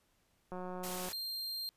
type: click train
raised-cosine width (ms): 1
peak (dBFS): -30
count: 104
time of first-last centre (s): 0.52-1.086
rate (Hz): 182
type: noise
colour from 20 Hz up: white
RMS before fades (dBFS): -42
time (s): 0.83-1.13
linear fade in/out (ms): 10
type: tone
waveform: 45% pulse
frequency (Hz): 4186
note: C8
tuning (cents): 0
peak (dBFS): -37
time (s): 1.13-1.69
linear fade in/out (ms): 0
effects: pink hiss -74 dBFS RMS until 1.76 s + resampled to 32000 Hz